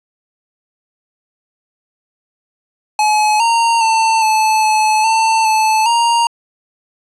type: tone with pitch steps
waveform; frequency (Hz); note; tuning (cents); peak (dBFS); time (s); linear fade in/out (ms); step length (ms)
square; 851 / 924 / 894 / 871 / 863 / 892 / 873 / 935; G#5 / A#5 / A5 / A5 / A5 / A5 / A5 / A#5; +42 / -16 / +27 / -18 / -34 / +23 / -14 / +5; -11; 2.99-6.27; 2; 410
effects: resampled to 24000 Hz + 8-bit